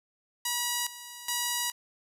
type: tone with tremolo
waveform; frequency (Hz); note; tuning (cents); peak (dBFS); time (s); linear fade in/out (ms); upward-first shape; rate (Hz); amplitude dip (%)
5% pulse; 966; B5; -39; -16; 0.45-1.72; 5; square; 1.2; 80
effects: none